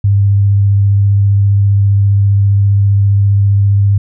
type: tone with vibrato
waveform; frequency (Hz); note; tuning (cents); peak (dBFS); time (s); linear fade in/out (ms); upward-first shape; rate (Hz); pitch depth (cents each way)
sine; 100.1; G2; +37; -6; 0.04-3.98; 5; sine; 15; 13
effects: none